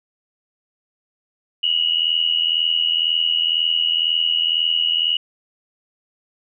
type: tone pair together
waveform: sine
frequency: 2866 / 2948 Hz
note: F7 / F#7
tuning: +44 / -7 cents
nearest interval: unison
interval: 49 cents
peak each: -19 dBFS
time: 1.63-5.17 s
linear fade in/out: 5 ms
effects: none